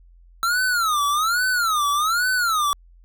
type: tone with vibrato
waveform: square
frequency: 1318.5 Hz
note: E6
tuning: in tune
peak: -19 dBFS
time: 0.43-2.73 s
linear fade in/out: 0 ms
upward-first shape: sine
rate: 1.2 Hz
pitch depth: 240 cents each way
effects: added 43 Hz sine -47 dBFS peak until 3.04 s